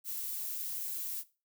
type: noise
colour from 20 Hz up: violet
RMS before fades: -38 dBFS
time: 0.04-1.24 s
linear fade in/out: 50 ms
effects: noise-tail reverb RT60 0.3 s tail -17 dB re dry